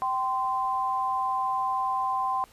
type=tone pair together; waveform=sine; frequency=775 / 1034.5 Hz; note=G5 / C6; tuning=-20 / -20 cents; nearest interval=perfect fourth; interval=500 cents; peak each=-29 / -26 dBFS; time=0.02-2.44 s; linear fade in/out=0 ms; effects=pink hiss -56 dBFS RMS until 2.52 s + resampled to 32000 Hz